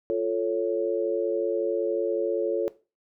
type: chord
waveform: sine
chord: F augmented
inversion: none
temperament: equal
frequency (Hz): 349.2 / 440 / 554.4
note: F4 / A4 / C#5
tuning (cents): 0 / 0 / 0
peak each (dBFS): -28 / -26 / -28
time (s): 0.1-2.68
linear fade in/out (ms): 0
effects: noise-tail reverb RT60 0.3 s tail -17 dB re dry